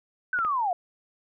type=linear sweep; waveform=sine; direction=down; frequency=1535 to 677 Hz; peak=-23 dBFS; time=0.33-0.73 s; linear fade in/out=2 ms
type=clicks; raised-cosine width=0.5 ms; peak=-22 dBFS; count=2; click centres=0.389 / 0.449 s
effects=none